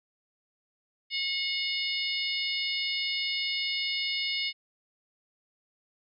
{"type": "harmonic tone", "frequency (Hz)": 725, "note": "F#5", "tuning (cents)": -35, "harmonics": [3, 4, 5, 6, 7], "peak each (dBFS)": [-33, -34, -35, -36, -36], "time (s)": [1.1, 4.53], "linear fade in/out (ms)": 50, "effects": []}